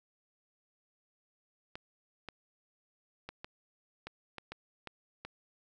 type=clicks; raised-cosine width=0.3 ms; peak=-26 dBFS; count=9; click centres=1.755 / 2.287 / 3.29 / 3.445 / 4.07 / 4.383 / 4.52 / 4.873 / 5.25 s; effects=none